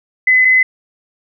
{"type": "tone pair in turn", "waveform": "sine", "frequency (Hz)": [2022, 2030], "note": ["B6", "B6"], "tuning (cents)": [40, 47], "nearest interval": "unison", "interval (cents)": 7, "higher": "second", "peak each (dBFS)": -7, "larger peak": "neither", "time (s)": [[0.27, 0.45], [0.45, 0.63]], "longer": "neither", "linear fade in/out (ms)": 5, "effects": []}